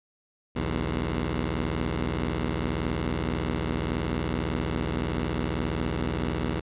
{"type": "beating tone pair", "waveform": "10% pulse", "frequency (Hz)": [61.74, 80.74], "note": ["B1", "E2"], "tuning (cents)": [0, -35], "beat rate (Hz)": 19, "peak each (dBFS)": -21, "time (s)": [0.55, 6.61], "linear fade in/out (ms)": 20, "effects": ["resampled to 8000 Hz"]}